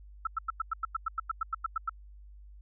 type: tone bursts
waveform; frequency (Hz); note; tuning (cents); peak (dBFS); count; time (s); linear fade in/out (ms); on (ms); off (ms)
sine; 1318.5; E6; 0; -27; 15; 0.25-1.895; 5; 21; 95
effects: added 50 Hz sine -48 dBFS peak until 2.61 s